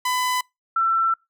sawtooth / sine tone pair in turn, 1003 / 1341.2 Hz, B5 / E6, +26 / +30 cents, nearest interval perfect fourth, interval 504 cents, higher second, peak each -17 / -17 dBFS, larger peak neither, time 0.05-0.41 / 0.76-1.14 s, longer second, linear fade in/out 5 ms, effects noise-tail reverb RT60 0.2 s tail -25 dB re dry

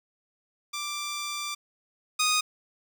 10% pulse tone pair in turn, 1178 / 1241.9 Hz, D6 / D#6, +5 / -4 cents, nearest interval minor second, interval 91 cents, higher second, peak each -23 / -14 dBFS, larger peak second, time 0.73-1.55 / 2.19-2.41 s, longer first, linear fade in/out 10 ms, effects none

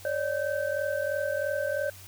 sine tone cluster, 555 / 598 / 1549 Hz, C#5 / D5 / G6, +2 / +31 / -21 cents, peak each -30 / -30 / -34 dBFS, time 0.05-1.9 s, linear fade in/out 2 ms, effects added 95 Hz sine -49 dBFS peak until 2.07 s + white hiss -49 dBFS RMS until 2.07 s

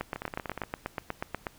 two click trains, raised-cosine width 0.5 ms, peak -16 / -20 dBFS, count 13 / 9, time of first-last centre 0.01-1.468 / 0.16-0.636 s, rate 8.23 / 16.8 Hz, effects pink hiss -57 dBFS RMS until 1.58 s

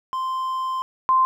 triangle / sine tone pair in turn, 1042 / 1042 Hz, C6 / C6, -7 / -7 cents, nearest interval unison, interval 0 cents, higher neither, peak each -21 / -14 dBFS, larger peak second, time 0.13-0.82 / 1.09-1.25 s, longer first, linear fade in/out 0 ms, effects none

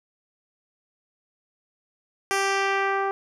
10% pulse tone with low-pass filter sweep, 392 Hz, G4, in tune, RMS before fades -24 dBFS, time 2.31-3.11 s, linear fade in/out 0 ms, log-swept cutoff 11000 to 990 Hz, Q 0.95, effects none

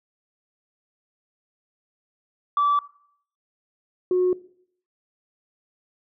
sine tone pair in turn, 1157 / 364.4 Hz, D6 / F#4, -26 / -26 cents, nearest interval octave + minor sixth, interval 2000 cents, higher first, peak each -16 dBFS, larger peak neither, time 2.57-2.79 / 4.11-4.33 s, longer neither, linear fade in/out 2 ms, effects noise-tail reverb RT60 0.6 s tail -19 dB re dry + tanh soft clip ceiling -14 dBFS

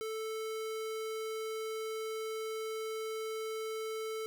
square tone, 440 Hz, A4, in tune, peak -37 dBFS, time 0.01-4.26 s, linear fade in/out 0 ms, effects none

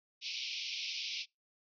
pink band-pass noise, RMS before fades -40 dBFS, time 0.21-1.26 s, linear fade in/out 50 ms, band 2300 to 5700 Hz, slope 96 dB/octave, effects noise-tail reverb RT60 0.2 s tail -25 dB re dry

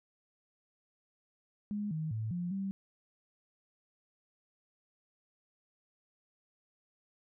sine tone with pitch steps, 207.1 / 157.2 / 110 / 175.8 / 194.7 Hz, G#3 / D#3 / A2 / F3 / G3, -5 / +18 / 0 / +12 / -12 cents, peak -33 dBFS, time 1.71-2.71 s, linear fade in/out 0 ms, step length 200 ms, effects none

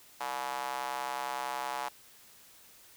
square tone with high-pass filter, 65.41 Hz, C2, in tune, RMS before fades -36 dBFS, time 0.2-1.89 s, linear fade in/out 10 ms, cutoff 860 Hz, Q 3.3, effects white hiss -57 dBFS RMS until 2.96 s

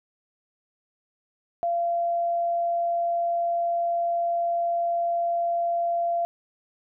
sine tone, 686 Hz, F5, 31 cents flat, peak -22 dBFS, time 1.63-6.25 s, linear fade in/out 0 ms, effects none

